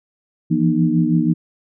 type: tone cluster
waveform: sine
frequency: 164.4 / 170.5 / 239.3 / 306.9 Hz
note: E3 / F3 / A#3 / D#4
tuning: -4 / -41 / +46 / -24 cents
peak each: -19 dBFS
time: 0.5-1.34 s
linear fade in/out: 20 ms
effects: none